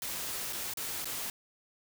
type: noise with dropouts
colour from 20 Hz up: white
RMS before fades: -37 dBFS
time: 0.02-1.3 s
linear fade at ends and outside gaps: 1 ms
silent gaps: 0.526-0.53 / 0.737-0.772 / 1.045-1.055 s
effects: none